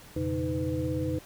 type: tone cluster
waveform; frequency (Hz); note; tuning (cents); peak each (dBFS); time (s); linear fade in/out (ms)
sine; 86.7 / 122.3 / 139.6 / 312.4 / 501; F2 / B2 / C#3 / D#4 / B4; -12 / -16 / +13 / +7 / +25; -34 / -36 / -35 / -31 / -34; 0.16-1.19; 5
effects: pink hiss -51 dBFS RMS until 1.25 s